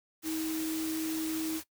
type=tone in noise; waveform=sine; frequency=318.3 Hz; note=D#4; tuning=39 cents sharp; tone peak=-31 dBFS; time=0.23-1.61 s; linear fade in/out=50 ms; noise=white; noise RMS=-40 dBFS; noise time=0.22-1.64 s; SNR=+6 dB; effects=noise-tail reverb RT60 0.1 s tail -18 dB re dry